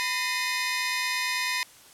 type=tone cluster; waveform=25% pulse; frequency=998 / 1825 / 2085 / 2487 Hz; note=B5 / A#6 / C7 / D#7; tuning=+18 / -37 / -7 / -1 cents; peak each=-28 dBFS; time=0-1.63 s; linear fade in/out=0 ms; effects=white hiss -52 dBFS RMS until 1.93 s + low-pass 12000 Hz 12 dB/octave